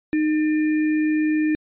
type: tone with sample-and-hold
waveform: sine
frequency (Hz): 307.8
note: D#4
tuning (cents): -19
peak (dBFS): -17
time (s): 0.13-1.55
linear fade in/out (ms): 0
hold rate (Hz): 2100
effects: resampled to 8000 Hz